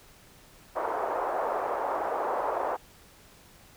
white band-pass noise, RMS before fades -30 dBFS, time 0.75-2.77 s, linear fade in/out 20 ms, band 440 to 1000 Hz, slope 24 dB/octave, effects pink hiss -55 dBFS RMS until 3.76 s

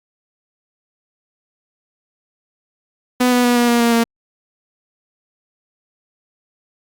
sawtooth tone with pitch steps, 249.1 / 246.1 / 243.1 / 240.2 / 237.3 / 234.4 / 231.6 Hz, B3 / B3 / B3 / B3 / A#3 / A#3 / A#3, +15 / -6 / -27 / -48 / +31 / +10 / -11 cents, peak -8 dBFS, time 3.2-4.04 s, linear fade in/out 10 ms, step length 120 ms, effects Opus 48 kbps

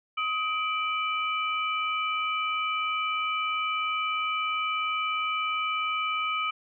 sine tone cluster, 1262 / 2341 / 2979 Hz, D#6 / D7 / F#7, +24 / -6 / +11 cents, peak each -28 / -31 / -35 dBFS, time 0.17-6.51 s, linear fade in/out 10 ms, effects none

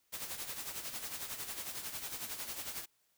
white noise with tremolo, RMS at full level -40 dBFS, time 0.12-2.86 s, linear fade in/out 20 ms, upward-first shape sine, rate 11 Hz, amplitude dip 60%, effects white hiss -75 dBFS RMS until 3.17 s

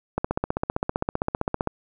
click train, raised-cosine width 1 ms, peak -9 dBFS, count 24, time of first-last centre 0.18-1.674 s, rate 15.4 Hz, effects none

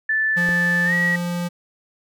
sine tone with pitch glide, 1755 to 1913.8 Hz, A6 to A#6, -5 to +45 cents, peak -17 dBFS, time 0.09-1.16 s, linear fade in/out 5 ms, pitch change +150 cents, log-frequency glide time 0.85-0.94 s
square tone, 174.61 Hz, F3, in tune, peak -23 dBFS, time 0.36-1.49 s, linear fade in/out 20 ms
click, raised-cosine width 2 ms, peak -18 dBFS, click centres 0.49 s
effects none

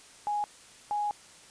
sine tone bursts at uneven times, 830 Hz, G#5, 1 cent flat, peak -27 dBFS, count 2, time 0.27-0.44 / 0.91-1.11 s, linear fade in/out 0 ms, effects white hiss -53 dBFS RMS until 1.5 s + resampled to 22050 Hz

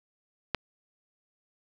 click, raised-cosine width 0.3 ms, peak -10 dBFS, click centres 0.547 s, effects none

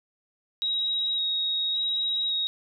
sine tone with vibrato, 3797 Hz, A#7, 31 cents sharp, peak -24 dBFS, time 0.62-2.47 s, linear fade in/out 0 ms, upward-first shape square, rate 0.89 Hz, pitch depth 11 cents each way, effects none

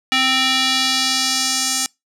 square tone with band-pass filter sweep, 261.6 Hz, C4, in tune, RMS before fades -18 dBFS, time 0.12-1.86 s, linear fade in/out 0 ms, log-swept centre 2900 to 7000 Hz, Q 1.7, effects noise-tail reverb RT60 0.2 s tail -26 dB re dry

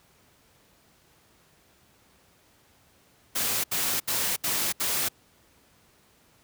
white noise bursts, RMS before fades -27 dBFS, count 5, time 3.35-5.088 s, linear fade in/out 10 ms, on 290 ms, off 72 ms, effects pink hiss -61 dBFS RMS until 6.43 s + high-pass 60 Hz 12 dB/octave

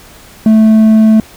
sine tone with hard clipping, 219 Hz, A3, 8 cents flat, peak -4 dBFS, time 0.46-1.2 s, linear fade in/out 2 ms, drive 3 dB, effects pink hiss -37 dBFS RMS until 1.36 s

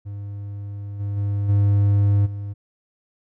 triangle tone with level steps, 101.2 Hz, G#2, 44 cents flat, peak -27 / -21 / -18 / -12 / -25 dBFS, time 0.05-2.54 s, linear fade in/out 20 ms, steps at 0.99 / 1.16 / 1.48 / 2.25 s, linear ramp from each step 20 ms, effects none

